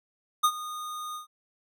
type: tone with ADSR envelope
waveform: square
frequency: 1230 Hz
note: D#6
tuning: 20 cents flat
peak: -18 dBFS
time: 0.43-1.27 s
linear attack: 15 ms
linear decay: 64 ms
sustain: -17 dB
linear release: 120 ms
effects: none